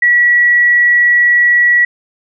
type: tone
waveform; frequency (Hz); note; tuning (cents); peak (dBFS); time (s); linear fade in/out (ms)
sine; 1934; B6; -37; -6; 0.02-1.85; 5
effects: none